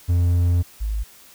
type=tone pair in turn; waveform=triangle / sine; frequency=87.31 / 52.79 Hz; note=F2 / G#1; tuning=0 / +29 cents; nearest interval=major sixth; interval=871 cents; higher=first; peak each=-13 / -21 dBFS; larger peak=first; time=0.08-0.63 / 0.8-1.04 s; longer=first; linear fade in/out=20 ms; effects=white hiss -48 dBFS RMS until 1.34 s